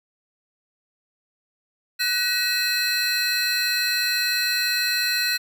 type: tone cluster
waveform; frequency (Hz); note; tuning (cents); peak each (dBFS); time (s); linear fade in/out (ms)
square; 1492 / 1910 / 2584 / 4107; F#6 / A#6 / E7 / C8; +14 / +42 / -35 / -33; -28 / -29 / -29 / -24; 1.99-5.38; 20
effects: none